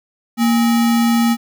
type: tone with sample-and-hold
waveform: sine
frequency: 232.7 Hz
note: A#3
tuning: 3 cents flat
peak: -11 dBFS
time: 0.37-1.37 s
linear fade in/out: 50 ms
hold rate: 1050 Hz
effects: none